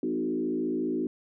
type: tone with frequency modulation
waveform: sine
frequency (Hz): 311.1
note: D#4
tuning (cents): 0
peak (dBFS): -26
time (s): 0.03-1.07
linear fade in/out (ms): 2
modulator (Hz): 54.6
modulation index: 1.4
effects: none